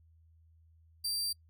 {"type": "tone", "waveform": "sawtooth", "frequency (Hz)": 4699, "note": "D8", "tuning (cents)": 0, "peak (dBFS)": -29, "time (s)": [1.04, 1.33], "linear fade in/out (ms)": 10, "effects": ["noise-tail reverb RT60 0.1 s tail -26 dB re dry", "added 81 Hz sine -60 dBFS peak until 1.49 s"]}